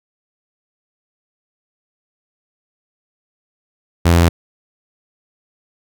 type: tone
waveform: sawtooth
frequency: 85 Hz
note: F2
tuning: 46 cents flat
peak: -5 dBFS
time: 4.05-4.29 s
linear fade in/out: 10 ms
effects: none